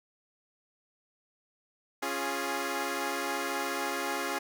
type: chord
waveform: 10% pulse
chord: Db major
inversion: none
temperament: equal with one note detuned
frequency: 275.6 / 349.2 / 415.3 Hz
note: Db4 / F4 / Ab4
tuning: -10 / 0 / 0 cents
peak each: -27 dBFS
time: 2.02-4.39 s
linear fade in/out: 10 ms
effects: none